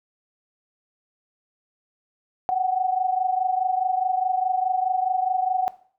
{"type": "tone pair together", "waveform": "sine", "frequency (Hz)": [740, 764.8], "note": ["F#5", "G5"], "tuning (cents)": [0, -43], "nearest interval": "minor second", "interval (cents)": 57, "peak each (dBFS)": [-21, -25], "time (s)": [2.49, 5.68], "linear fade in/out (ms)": 0, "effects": ["noise-tail reverb RT60 0.5 s tail -17 dB re dry"]}